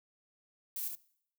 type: noise with echo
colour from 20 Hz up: violet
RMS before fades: -38 dBFS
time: 0.76-0.88 s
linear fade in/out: 2 ms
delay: 72 ms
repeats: 1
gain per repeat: -4 dB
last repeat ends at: 0.952 s
effects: noise-tail reverb RT60 0.7 s tail -22 dB re dry